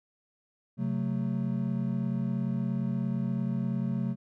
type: chord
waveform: triangle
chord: F# diminished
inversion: second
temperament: just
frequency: 133.2 / 185 / 222 Hz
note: C3 / F#3 / A3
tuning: +31 / 0 / +16 cents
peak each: -30 dBFS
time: 0.77-4.16 s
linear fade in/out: 50 ms
effects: none